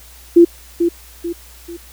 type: tone with echo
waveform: sine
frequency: 342 Hz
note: F4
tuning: 36 cents flat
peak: -3 dBFS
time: 0.36-0.45 s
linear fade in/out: 10 ms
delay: 440 ms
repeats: 3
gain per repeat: -8 dB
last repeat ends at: 1.77 s
effects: added 60 Hz sine -42 dBFS peak until 1.92 s + white hiss -43 dBFS RMS until 1.92 s